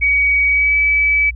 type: tone with pitch glide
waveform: sine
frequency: 2261 to 2294 Hz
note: C#7 to D7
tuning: +34 to -41 cents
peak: -11 dBFS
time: 0.01-1.31 s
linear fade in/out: 20 ms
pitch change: +25 cents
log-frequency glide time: 0.48-0.76 s
effects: added 60 Hz sine -26 dBFS peak until 1.35 s